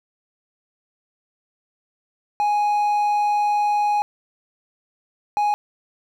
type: tone pair in turn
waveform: triangle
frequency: 830.6 / 830.6 Hz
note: G#5 / G#5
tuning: 0 / 0 cents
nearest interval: unison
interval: 0 cents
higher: neither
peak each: -15 dBFS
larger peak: neither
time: 2.4-4.02 / 5.37-5.54 s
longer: first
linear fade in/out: 0 ms
effects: none